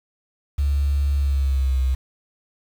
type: tone with pitch glide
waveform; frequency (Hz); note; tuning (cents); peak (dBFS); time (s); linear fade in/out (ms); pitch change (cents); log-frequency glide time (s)
sine; 70.8 to 64.92; C#2 to C2; +37 to -13; -16; 0.58-1.95; 10; -150; 1.16-1.79
effects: tanh soft clip ceiling -13 dBFS + 7-bit